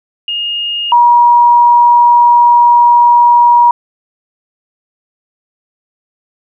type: tone pair in turn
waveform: sine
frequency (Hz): 2845 / 956.3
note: F7 / A#5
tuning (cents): +31 / +44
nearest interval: octave + perfect fifth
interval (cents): 1887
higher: first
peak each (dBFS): -14 / -3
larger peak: second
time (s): 0.28-0.92 / 0.92-3.71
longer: second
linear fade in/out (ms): 2
effects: none